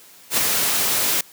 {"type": "noise with ADSR envelope", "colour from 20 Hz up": "white", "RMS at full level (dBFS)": -17, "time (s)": [0.3, 1.21], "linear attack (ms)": 75, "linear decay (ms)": 8, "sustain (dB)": -3, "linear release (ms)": 3, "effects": ["white hiss -47 dBFS RMS until 1.32 s", "high-pass 100 Hz 12 dB/octave"]}